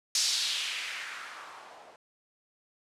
violet noise with low-pass filter sweep, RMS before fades -34 dBFS, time 0.15-1.96 s, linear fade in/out 2 ms, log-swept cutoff 5600 to 600 Hz, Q 2.1, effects low-pass 11000 Hz 12 dB/octave

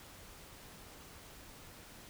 silence, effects pink hiss -54 dBFS RMS until 2.09 s

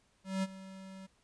square tone with ADSR envelope, 191.1 Hz, G3, 44 cents flat, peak -30 dBFS, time 0.24-1.07 s, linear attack 190 ms, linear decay 35 ms, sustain -17 dB, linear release 15 ms, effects pink hiss -71 dBFS RMS until 1.23 s + resampled to 22050 Hz

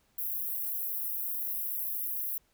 pink high-pass noise, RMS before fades -34 dBFS, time 0.18-2.38 s, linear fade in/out 5 ms, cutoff 12000 Hz, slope 48 dB/octave, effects pink hiss -70 dBFS RMS until 2.53 s

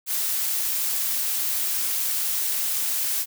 blue noise, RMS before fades -25 dBFS, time 0.06-3.26 s, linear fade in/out 50 ms, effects none

